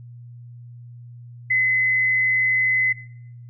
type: tone with frequency modulation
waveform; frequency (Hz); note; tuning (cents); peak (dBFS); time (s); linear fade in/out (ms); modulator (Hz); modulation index
sine; 2033; B6; +50; -16; 1.5-2.93; 10; 94.5; 0.26
effects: noise-tail reverb RT60 0.7 s tail -18 dB re dry + added 120 Hz sine -38 dBFS peak until 3.49 s